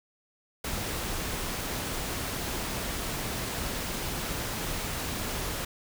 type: noise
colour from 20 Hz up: pink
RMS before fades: -33 dBFS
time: 0.64-5.65 s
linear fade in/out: 5 ms
effects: none